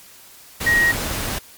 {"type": "tone in noise", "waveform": "sine", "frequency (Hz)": 1887, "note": "A#6", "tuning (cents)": 21, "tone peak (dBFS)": -13, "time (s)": [0.66, 0.92], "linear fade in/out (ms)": 10, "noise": "pink", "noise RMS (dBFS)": -25, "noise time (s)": [0.6, 1.39], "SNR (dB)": 9, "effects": ["white hiss -45 dBFS RMS until 1.57 s", "MP3 96 kbps"]}